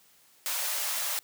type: high-pass noise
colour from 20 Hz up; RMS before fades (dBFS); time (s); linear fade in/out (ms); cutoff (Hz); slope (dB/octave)
white; -31; 0.46-1.19; 0; 510; 96
effects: white hiss -61 dBFS RMS until 1.23 s + high-pass 100 Hz 12 dB/octave